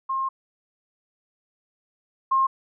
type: tone pair in turn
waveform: sine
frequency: 1067 / 1067 Hz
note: C6 / C6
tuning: +34 / +34 cents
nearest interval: unison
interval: 0 cents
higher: neither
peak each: -23 / -17 dBFS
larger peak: second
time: 0.09-0.29 / 2.31-2.47 s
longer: first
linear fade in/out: 10 ms
effects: none